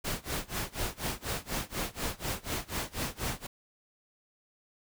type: noise with tremolo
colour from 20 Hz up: pink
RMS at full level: -32 dBFS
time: 0.04-3.47 s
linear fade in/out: 10 ms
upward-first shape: sine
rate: 4.1 Hz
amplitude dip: 95%
effects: none